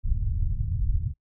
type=low-pass noise; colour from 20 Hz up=pink; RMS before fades=-25 dBFS; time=0.03-1.14 s; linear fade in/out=50 ms; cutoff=110 Hz; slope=24 dB/octave; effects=noise-tail reverb RT60 0.1 s tail -25 dB re dry